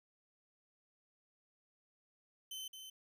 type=tone with echo; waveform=sawtooth; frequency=3066 Hz; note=G7; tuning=39 cents flat; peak=-40 dBFS; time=2.51-2.68 s; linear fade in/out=5 ms; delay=220 ms; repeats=1; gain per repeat=-6 dB; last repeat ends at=2.9 s; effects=none